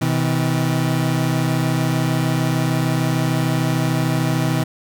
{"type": "tone pair together", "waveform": "30% pulse", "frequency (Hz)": [126.7, 160], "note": ["B2", "D#3"], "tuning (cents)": [45, 49], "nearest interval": "major third", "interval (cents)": 404, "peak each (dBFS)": -17, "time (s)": [0.01, 4.64], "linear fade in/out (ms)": 10, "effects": []}